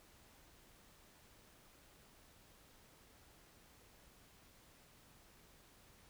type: silence
effects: pink hiss -65 dBFS RMS until 6.09 s